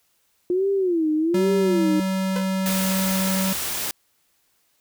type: tone with vibrato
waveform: sine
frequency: 348.7 Hz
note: F4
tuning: 3 cents flat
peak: -18 dBFS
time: 0.5-2 s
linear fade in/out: 2 ms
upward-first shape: sine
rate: 1.2 Hz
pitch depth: 220 cents each way
type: tone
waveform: square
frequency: 190 Hz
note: F#3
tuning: 46 cents sharp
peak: -22 dBFS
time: 1.34-3.53 s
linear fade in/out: 5 ms
type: tone with exponential decay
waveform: sawtooth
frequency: 506 Hz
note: B4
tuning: 42 cents sharp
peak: -21 dBFS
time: 2.36-2.52 s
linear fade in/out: 0 ms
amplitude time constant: 33 ms
type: noise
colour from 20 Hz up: white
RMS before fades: -27 dBFS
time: 2.66-3.91 s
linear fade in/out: 0 ms
effects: white hiss -66 dBFS RMS until 4.8 s